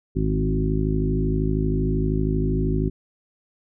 harmonic tone with a mistuned harmonic, 52.8 Hz, G#1, 29 cents sharp, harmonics 1 / 2 / 3 / 4 / 5 / 6 / 7, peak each -24 / -28 / -25 / -32 / -27 / -34 / -28 dBFS, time 0.15-2.9 s, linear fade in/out 20 ms, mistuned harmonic 3, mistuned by -16 cents, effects none

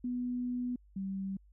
sine tone pair in turn, 246.9 / 193.31 Hz, B3 / G3, 0 / -24 cents, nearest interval major third, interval 424 cents, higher first, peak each -32 / -34 dBFS, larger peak first, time 0.04-0.76 / 0.96-1.37 s, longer first, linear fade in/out 5 ms, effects added 50 Hz sine -58 dBFS peak until 1.52 s

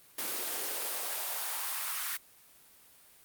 white noise with high-pass filter sweep, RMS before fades -35 dBFS, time 0.18-2.17 s, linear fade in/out 5 ms, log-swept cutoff 280 to 1400 Hz, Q 1.8, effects white hiss -59 dBFS RMS until 3.24 s + Opus 32 kbps

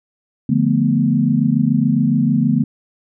sine chord, B half-diminished seventh, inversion first, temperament equal, 146.83 / 174.61 / 220 / 246.9 Hz, D3 / F3 / A3 / B3, 0 / 0 / 0 / 0 cents, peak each -18 / -21 / -17 / -17 dBFS, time 0.49-2.64 s, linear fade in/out 5 ms, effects none

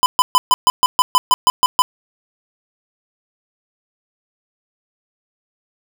square tone bursts, 1007 Hz, B5, 33 cents sharp, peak -9 dBFS, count 12, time 0.03-1.82 s, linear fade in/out 0 ms, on 30 ms, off 130 ms, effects none

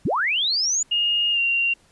sine linear sweep, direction up, 85.6 to 7040 Hz, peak -19 dBFS, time 0.05-0.83 s, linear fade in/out 5 ms
sine tone with pitch glide, 2847 to 2764 Hz, F7 to F7, +33 to -19 cents, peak -18 dBFS, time 0.91-1.74 s, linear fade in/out 10 ms, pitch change -52 cents, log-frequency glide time 1.32-1.39 s
effects pink hiss -58 dBFS RMS until 1.91 s + resampled to 24000 Hz

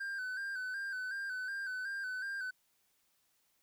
triangle tone with vibrato, 1551 Hz, G6, 19 cents flat, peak -35 dBFS, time 0-2.51 s, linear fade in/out 10 ms, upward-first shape square, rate 2.7 Hz, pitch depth 48 cents each way, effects white hiss -75 dBFS RMS until 3.62 s

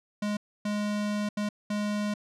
square tone bursts at uneven times, 208 Hz, G#3, 3 cents sharp, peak -28 dBFS, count 4, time 0.22-0.37 / 0.65-1.29 / 1.37-1.49 / 1.7-2.14 s, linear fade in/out 5 ms, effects low-pass 8000 Hz 12 dB/octave

